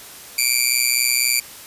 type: tone with amplitude modulation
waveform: 10% pulse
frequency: 2349 Hz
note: D7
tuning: in tune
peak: -3 dBFS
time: 0.38-1.4 s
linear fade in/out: 5 ms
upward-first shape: sine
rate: 124 Hz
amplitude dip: 90%
effects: white hiss -39 dBFS RMS until 1.66 s + resampled to 32000 Hz